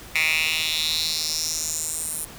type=tone with high-pass filter sweep; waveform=10% pulse; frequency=157.8 Hz; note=D#3; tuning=25 cents sharp; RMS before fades=-25 dBFS; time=0.15-2.25 s; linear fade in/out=5 ms; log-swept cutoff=2200 to 10000 Hz; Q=4; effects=pink hiss -42 dBFS RMS until 2.38 s